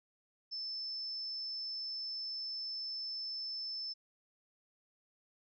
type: tone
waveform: sine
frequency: 5274 Hz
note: E8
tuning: in tune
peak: -38 dBFS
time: 0.51-3.94 s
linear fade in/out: 20 ms
effects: none